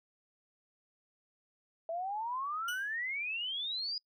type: exponential sweep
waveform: sine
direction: up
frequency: 648 to 4971 Hz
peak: -34 dBFS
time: 1.89-3.98 s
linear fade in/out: 2 ms
type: tone with exponential decay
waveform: sawtooth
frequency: 2960 Hz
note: F#7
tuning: in tune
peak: -32 dBFS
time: 2.68-2.94 s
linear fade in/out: 5 ms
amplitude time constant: 55 ms
effects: noise-tail reverb RT60 0.1 s tail -24 dB re dry